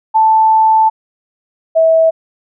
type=tone pair in turn; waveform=sine; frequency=880 / 648.9 Hz; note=A5 / E5; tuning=0 / -27 cents; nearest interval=perfect fourth; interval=527 cents; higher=first; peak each=-6 dBFS; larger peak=neither; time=0.14-0.9 / 1.75-2.11 s; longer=first; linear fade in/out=20 ms; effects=none